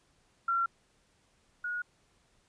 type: tone pair in turn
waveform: sine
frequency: 1367 / 1448.3 Hz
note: F6 / F#6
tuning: -37 / -37 cents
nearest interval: minor second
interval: 100 cents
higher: second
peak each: -26 / -32 dBFS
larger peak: first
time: 0.48-0.66 / 1.64-1.82 s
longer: neither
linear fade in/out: 5 ms
effects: pink hiss -69 dBFS RMS until 2.48 s + resampled to 22050 Hz